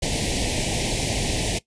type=band-stop noise; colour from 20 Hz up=pink; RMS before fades=-24 dBFS; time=0.02-1.59 s; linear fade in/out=10 ms; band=830 to 2000 Hz; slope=48 dB/octave; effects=noise-tail reverb RT60 0.1 s tail -18 dB re dry + resampled to 22050 Hz